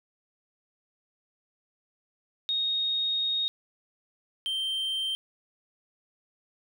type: tone pair in turn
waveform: sine / triangle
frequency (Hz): 3729 / 3136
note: A#7 / G7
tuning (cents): 0 / 0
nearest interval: minor third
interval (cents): 300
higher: first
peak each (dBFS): -25 / -26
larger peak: first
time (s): 2.49-3.48 / 4.46-5.15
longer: first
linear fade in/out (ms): 0
effects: none